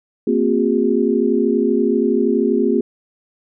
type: tone cluster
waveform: sine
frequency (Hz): 228.3 / 260.8 / 358.5 / 407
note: A#3 / C4 / F4 / G#4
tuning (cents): -36 / -5 / +45 / -35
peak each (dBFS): -19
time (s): 0.27-2.81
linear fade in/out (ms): 5
effects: none